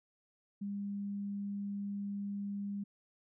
sine tone, 201.3 Hz, G3, 46 cents sharp, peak -36 dBFS, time 0.61-2.84 s, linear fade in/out 10 ms, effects none

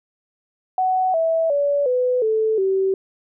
sine tone with pitch steps, 746 / 653.2 / 571.9 / 500.8 / 438.5 / 383.9 Hz, F#5 / E5 / D5 / B4 / A4 / G4, +14 / -16 / -46 / +24 / -6 / -36 cents, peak -16 dBFS, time 0.78-2.94 s, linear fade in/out 2 ms, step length 360 ms, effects none

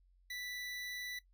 25% pulse tone, 1975.5 Hz, B6, in tune, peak -38 dBFS, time 0.3-1.19 s, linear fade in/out 5 ms, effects noise-tail reverb RT60 0.1 s tail -17 dB re dry + added 45 Hz sine -65 dBFS peak until 1.33 s

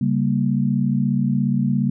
sine chord, G diminished, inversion second, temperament equal, 138.59 / 196 / 233.1 Hz, Db3 / G3 / Bb3, 0 / 0 / 0 cents, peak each -21 dBFS, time 0.01-1.9 s, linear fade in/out 5 ms, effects none

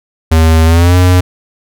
square tone with pitch glide, 80.6 to 90.47 Hz, E2 to F#2, -38 to -38 cents, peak -5 dBFS, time 0.31-1.21 s, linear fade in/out 10 ms, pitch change +200 cents, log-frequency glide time 0.65-0.96 s, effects none

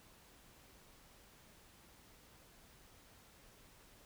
silence, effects pink hiss -63 dBFS RMS until 4.05 s

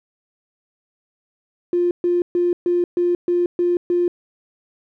triangle tone bursts, 351 Hz, F4, 9 cents sharp, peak -11 dBFS, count 8, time 1.73-4.08 s, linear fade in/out 2 ms, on 180 ms, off 130 ms, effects tanh soft clip ceiling -13 dBFS

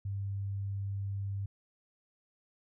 sine tone, 99 Hz, G2, 18 cents sharp, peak -33 dBFS, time 0.05-1.46 s, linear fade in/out 5 ms, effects none

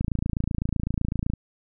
click train, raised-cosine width 5 ms, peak -13 dBFS, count 38, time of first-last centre 0.01-1.336 s, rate 27.9 Hz, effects none

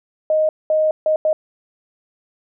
sine tone bursts at uneven times, 622.3 Hz, D#5, in tune, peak -13 dBFS, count 4, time 0.3-0.49 / 0.7-0.91 / 1.06-1.16 / 1.25-1.33 s, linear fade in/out 2 ms, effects none

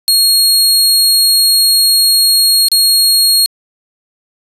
sawtooth tone with dropouts, 4287 Hz, C8, 41 cents sharp, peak -4 dBFS, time 0.08-3.46 s, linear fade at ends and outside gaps 0 ms, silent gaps 2.684-2.717 s, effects resampled to 32000 Hz

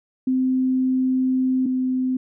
sine tone pair in turn, 258.6 / 257 Hz, C4 / C4, -20 / -31 cents, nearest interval unison, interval 11 cents, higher first, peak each -17 / -19 dBFS, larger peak first, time 0.27-1.66 / 1.66-2.17 s, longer first, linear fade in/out 5 ms, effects none

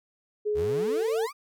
sine tone with pitch glide, 420.5 to 448.1 Hz, G#4 to A4, +22 to +32 cents, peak -24 dBFS, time 0.45-1.27 s, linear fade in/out 20 ms, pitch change +110 cents, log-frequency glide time 0.72-1.05 s
35% pulse exponential sweep, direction up, 65.41 to 1244.5 Hz, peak -31 dBFS, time 0.54-1.33 s, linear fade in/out 50 ms
effects none

